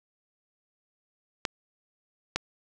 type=clicks; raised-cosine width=0.2 ms; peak=-9 dBFS; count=2; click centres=1.452 / 2.36 s; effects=none